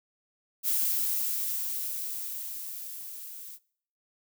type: noise with level ramp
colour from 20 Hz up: violet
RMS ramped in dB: -26 to -44 dBFS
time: 0.63-3.59 s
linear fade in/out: 50 ms
effects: noise-tail reverb RT60 0.6 s tail -23 dB re dry